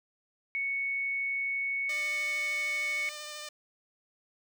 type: tone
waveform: sine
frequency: 2217 Hz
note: C#7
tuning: in tune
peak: -29 dBFS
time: 0.55-3.09 s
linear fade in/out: 0 ms
type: tone with vibrato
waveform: 5% pulse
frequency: 600 Hz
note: D5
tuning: 37 cents sharp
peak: -28 dBFS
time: 1.89-3.49 s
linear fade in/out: 5 ms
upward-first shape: sine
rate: 13 Hz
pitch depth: 13 cents each way
effects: none